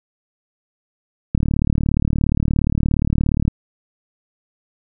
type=click train; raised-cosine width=5 ms; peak=-5 dBFS; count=80; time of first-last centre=1.35-3.479 s; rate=37.1 Hz; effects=none